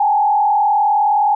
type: tone with frequency modulation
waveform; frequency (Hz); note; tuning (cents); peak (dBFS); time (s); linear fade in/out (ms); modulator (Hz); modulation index
sine; 830.6; G#5; 0; -11; 0-1.35; 5; 39.4; 1
effects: none